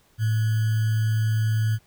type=tone with sample-and-hold; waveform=sine; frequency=110 Hz; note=A2; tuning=in tune; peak=-19 dBFS; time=0.18-1.79 s; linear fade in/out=50 ms; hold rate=1575 Hz; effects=pink hiss -61 dBFS RMS until 1.86 s